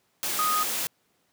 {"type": "tone in noise", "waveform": "sine", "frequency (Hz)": 1244.5, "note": "D#6", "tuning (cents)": 0, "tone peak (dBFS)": -23, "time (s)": [0.39, 0.63], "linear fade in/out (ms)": 0, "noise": "white", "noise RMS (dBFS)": -29, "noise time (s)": [0.23, 0.87], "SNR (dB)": 3, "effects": ["pink hiss -69 dBFS RMS until 1.32 s", "high-pass 150 Hz 12 dB/octave"]}